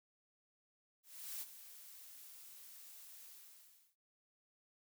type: noise with ADSR envelope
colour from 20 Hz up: blue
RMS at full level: -44 dBFS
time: 1.03-3.96 s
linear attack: 380 ms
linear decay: 41 ms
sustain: -12 dB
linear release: 710 ms
effects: noise-tail reverb RT60 0.2 s tail -26 dB re dry